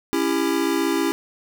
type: chord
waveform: square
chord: C# diminished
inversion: none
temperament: just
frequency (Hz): 277.2 / 332.6 / 399.1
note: C#4 / E4 / G4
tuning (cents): 0 / +16 / +31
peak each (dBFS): -25 / -23 / -26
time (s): 0.13-1.12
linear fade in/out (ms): 0
effects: none